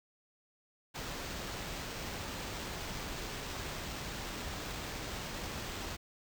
pink noise with sample-and-hold, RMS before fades -41 dBFS, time 0.94-5.97 s, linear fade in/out 20 ms, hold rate 11025 Hz, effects none

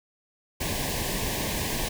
pink band-stop noise, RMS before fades -29 dBFS, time 0.6-1.89 s, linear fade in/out 10 ms, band 1100 to 1600 Hz, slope 96 dB/octave, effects none

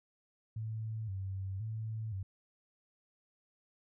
sine tone with vibrato, 102.9 Hz, G#2, 16 cents flat, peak -36 dBFS, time 0.56-2.23 s, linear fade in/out 5 ms, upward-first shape square, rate 0.96 Hz, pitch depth 120 cents each way, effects none

